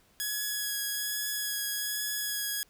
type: tone with vibrato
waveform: 5% pulse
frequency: 1675 Hz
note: G#6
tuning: 14 cents sharp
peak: -20 dBFS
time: 0.2-2.63 s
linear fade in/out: 0 ms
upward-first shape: sine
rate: 1.2 Hz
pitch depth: 14 cents each way
effects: pink hiss -64 dBFS RMS until 2.69 s